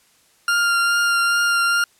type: tone with vibrato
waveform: 40% pulse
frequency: 1396.9 Hz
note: F6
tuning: in tune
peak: -15 dBFS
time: 0.48-1.84 s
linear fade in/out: 2 ms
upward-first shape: triangle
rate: 2.4 Hz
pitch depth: 14 cents each way
effects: white hiss -57 dBFS RMS until 1.99 s + low-pass 11000 Hz 12 dB/octave